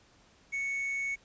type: tone with quantisation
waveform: triangle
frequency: 2217 Hz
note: C#7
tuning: in tune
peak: -29 dBFS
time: 0.52-1.16 s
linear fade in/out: 20 ms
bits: 9
effects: pink hiss -62 dBFS RMS until 1.24 s + resampled to 16000 Hz